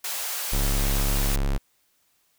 white high-pass noise, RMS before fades -30 dBFS, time 0.04-1.36 s, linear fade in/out 5 ms, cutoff 500 Hz, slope 24 dB/octave
square tone, 34.52 Hz, C#1, 6 cents flat, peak -22 dBFS, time 0.52-1.58 s, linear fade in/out 10 ms
effects white hiss -67 dBFS RMS until 2.38 s

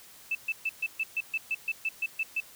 sine tone bursts, 2637 Hz, E7, in tune, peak -26 dBFS, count 13, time 0.31-2.403 s, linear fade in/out 5 ms, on 41 ms, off 130 ms, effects white hiss -52 dBFS RMS until 2.55 s

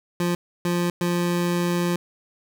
25% pulse tone bursts at uneven times, 174.61 Hz, F3, in tune, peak -17 dBFS, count 3, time 0.2-0.35 / 0.65-0.9 / 1.01-1.96 s, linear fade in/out 2 ms, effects none

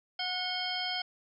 harmonic tone with a mistuned harmonic, 730 Hz, F#5, 24 cents flat, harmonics 1 / 2 / 3 / 4 / 6 / 7, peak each -38 / -41 / -40 / -36 / -40 / -38 dBFS, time 0.19-1.02 s, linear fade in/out 5 ms, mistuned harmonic 4, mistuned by +140 cents, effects none

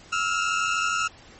30% pulse tone pair together, 1307.4 / 1400 Hz, E6 / F6, -15 / +4 cents, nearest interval minor second, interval 119 cents, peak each -23 dBFS, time 0.12-1.08 s, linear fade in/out 10 ms, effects pink hiss -49 dBFS RMS until 1.39 s + MP3 32 kbps

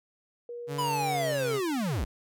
sine tone, 477.8 Hz, A#4, 43 cents sharp, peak -36 dBFS, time 0.49-1.32 s, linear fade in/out 2 ms
sawtooth tone with pitch glide, 142.7 to 134.85 Hz, D3 to C#3, -49 to -47 cents, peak -29 dBFS, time 0.67-1.61 s, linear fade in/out 50 ms, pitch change -98 cents, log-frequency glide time 1.06-1.46 s
square linear sweep, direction down, 1008 to 43.25 Hz, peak -28 dBFS, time 0.78-2.05 s, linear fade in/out 10 ms
effects none

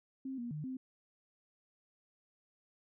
sine tone with pitch steps, 265.5 / 238.7 / 151.2 / 259.5 Hz, C4 / A#3 / D#3 / C4, +25 / +41 / -49 / -14 cents, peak -38 dBFS, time 0.25-0.77 s, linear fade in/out 5 ms, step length 130 ms, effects none

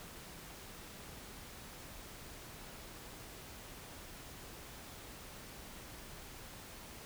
silence, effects pink hiss -51 dBFS RMS until 7.05 s

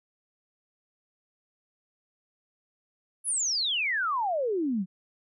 sine exponential sweep, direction down, 11000 to 174.61 Hz, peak -25 dBFS, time 3.24-4.86 s, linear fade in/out 50 ms, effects none

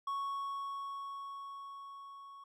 triangle tone with level ramp, 1108.7 Hz, C#6, in tune, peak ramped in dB -32 to -48 dBFS, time 0.07-2.44 s, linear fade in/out 5 ms, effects none

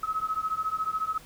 sine beating tone pair, 1277 / 1291 Hz, D#6 / E6, +45 / -37 cents, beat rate 14 Hz, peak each -30 dBFS, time 0.03-1.18 s, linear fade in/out 5 ms, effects pink hiss -51 dBFS RMS until 1.25 s

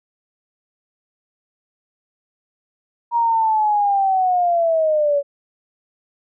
sine linear sweep, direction down, 949 to 561 Hz, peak -14 dBFS, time 3.11-5.23 s, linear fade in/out 50 ms, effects none

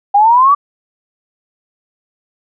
sine exponential sweep, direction up, 793 to 1174.7 Hz, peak -5 dBFS, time 0.14-0.55 s, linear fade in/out 10 ms, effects none

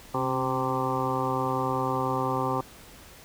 harmonic tone with a mistuned harmonic, 130 Hz, C3, 11 cents flat, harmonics 1 / 2 / 3 / 4 / 6 / 7 / 8 / 9, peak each -33 / -33 / -33 / -33 / -33 / -33 / -33 / -33 dBFS, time 0.14-2.61 s, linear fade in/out 5 ms, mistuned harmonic 2, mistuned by +38 cents, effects pink hiss -49 dBFS RMS until 3.24 s

